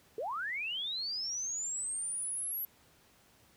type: linear sweep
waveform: sine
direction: up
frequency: 399.9 to 11840 Hz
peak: -34 dBFS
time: 0.18-2.65 s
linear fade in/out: 2 ms
effects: pink hiss -64 dBFS RMS until 3.56 s + high-pass 60 Hz 12 dB/octave